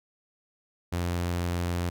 sawtooth tone, 87.31 Hz, F2, in tune, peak -23 dBFS, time 0.92-1.9 s, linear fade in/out 10 ms, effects none

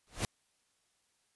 pink noise with exponential growth, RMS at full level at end -29 dBFS, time 0.07-0.25 s, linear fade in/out 1 ms, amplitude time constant 37 ms, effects white hiss -75 dBFS RMS until 1.35 s + resampled to 24000 Hz

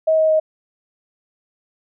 sine tone with pitch steps, 636 / 631.6 / 627.2 Hz, D#5 / D#5 / D#5, +38 / +26 / +14 cents, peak -12 dBFS, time 0.07-0.4 s, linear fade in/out 10 ms, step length 110 ms, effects none

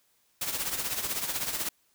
white noise with tremolo, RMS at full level -29 dBFS, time 0.41-1.69 s, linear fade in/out 5 ms, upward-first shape triangle, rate 16 Hz, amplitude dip 70%, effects white hiss -69 dBFS RMS until 1.94 s

